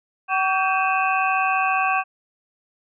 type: tone cluster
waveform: sine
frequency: 759 / 1133 / 1568 / 2506 / 2661 Hz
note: F#5 / C#6 / G6 / D#7 / E7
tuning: +44 / +37 / 0 / +12 / +16 cents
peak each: -22 / -23 / -26 / -27 / -27 dBFS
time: 0.28-2.04 s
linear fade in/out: 50 ms
effects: none